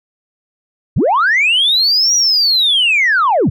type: linear two-way sweep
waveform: sine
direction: up then down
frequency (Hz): 65.41 to 5830 to 76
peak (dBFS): -8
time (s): 0.96-3.5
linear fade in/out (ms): 10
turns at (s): 2.15
effects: tanh soft clip ceiling -6 dBFS